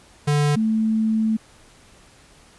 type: tone pair in turn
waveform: square / sine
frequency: 146.83 / 220 Hz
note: D3 / A3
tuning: 0 / 0 cents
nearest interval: perfect fifth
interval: 700 cents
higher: second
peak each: -17 / -17 dBFS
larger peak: neither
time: 0.27-0.56 / 0.56-1.37 s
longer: second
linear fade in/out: 10 ms
effects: pink hiss -51 dBFS RMS until 2.58 s + resampled to 24000 Hz